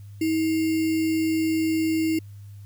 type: tone with sample-and-hold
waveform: sine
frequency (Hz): 320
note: D#4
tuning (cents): +49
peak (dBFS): -20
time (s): 0.21-2.19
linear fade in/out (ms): 5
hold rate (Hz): 2450
effects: added 101 Hz sine -39 dBFS peak until 2.65 s + white hiss -62 dBFS RMS until 2.65 s